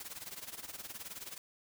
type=noise with tremolo; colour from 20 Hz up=white; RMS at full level=-43 dBFS; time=0-1.38 s; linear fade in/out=2 ms; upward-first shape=sine; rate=19 Hz; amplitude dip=80%; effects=none